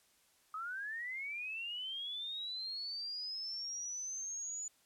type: linear sweep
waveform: sine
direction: up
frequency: 1244.5 to 6970 Hz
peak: -39 dBFS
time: 0.54-4.68 s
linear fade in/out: 2 ms
effects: white hiss -70 dBFS RMS until 4.85 s + low-pass 12000 Hz 12 dB/octave